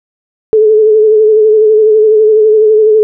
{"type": "tone with vibrato", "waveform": "sine", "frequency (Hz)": 431.6, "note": "A4", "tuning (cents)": -33, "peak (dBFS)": -3, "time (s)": [0.53, 3.03], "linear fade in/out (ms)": 0, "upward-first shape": "sine", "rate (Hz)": 12, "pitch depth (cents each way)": 39, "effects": []}